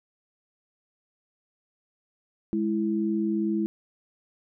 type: tone pair together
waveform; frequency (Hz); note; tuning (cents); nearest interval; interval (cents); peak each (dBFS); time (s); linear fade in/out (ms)
sine; 208.2 / 330.5; G#3 / E4; +5 / +5; minor sixth; 800; -26; 2.53-3.66; 0
effects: none